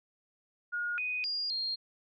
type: tone with pitch steps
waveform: sine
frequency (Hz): 1434 / 2492 / 4828 / 4220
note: F6 / D#7 / D8 / C8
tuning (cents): +45 / +2 / +47 / +14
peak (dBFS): -31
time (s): 0.72-1.76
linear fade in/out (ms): 20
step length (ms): 260
effects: none